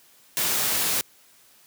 white noise, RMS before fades -24 dBFS, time 0.37-1.01 s, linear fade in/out 0 ms, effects white hiss -56 dBFS RMS until 1.66 s + high-pass 100 Hz 12 dB/octave

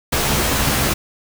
pink noise with comb filter, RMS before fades -18 dBFS, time 0.12-0.94 s, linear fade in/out 10 ms, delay 14 ms, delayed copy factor +0.7, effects none

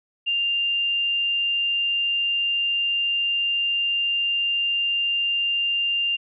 sine tone, 2794 Hz, F7, in tune, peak -20 dBFS, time 0.26-6.17 s, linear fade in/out 20 ms, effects none

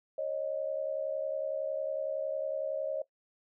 sine tone pair together, 547.1 / 618 Hz, C#5 / D#5, -23 / -12 cents, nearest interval major second, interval 211 cents, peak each -33 / -34 dBFS, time 0.18-3.02 s, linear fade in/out 5 ms, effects noise-tail reverb RT60 0.1 s tail -18 dB re dry

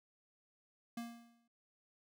square tone with exponential decay, 234.2 Hz, A#3, 8 cents sharp, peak -40 dBFS, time 0.97-1.48 s, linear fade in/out 5 ms, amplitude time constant 110 ms, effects none

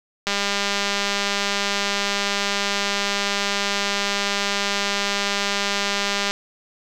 click train, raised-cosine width 0.2 ms, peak -5 dBFS, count 1215, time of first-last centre 0.27-6.31 s, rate 201 Hz, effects 7-bit

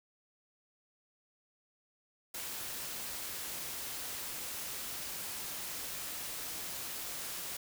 white noise, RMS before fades -41 dBFS, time 2.34-7.57 s, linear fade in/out 5 ms, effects none

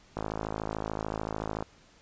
click train, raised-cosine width 1 ms, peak -18 dBFS, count 79, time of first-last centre 0.17-1.625 s, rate 53.6 Hz, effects pink hiss -59 dBFS RMS until 2.01 s + resampled to 16000 Hz

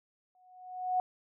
sine tone with exponential growth, 735 Hz, F#5, 12 cents flat, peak -24 dBFS, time 0.35-1 s, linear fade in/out 1 ms, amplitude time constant 140 ms, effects none

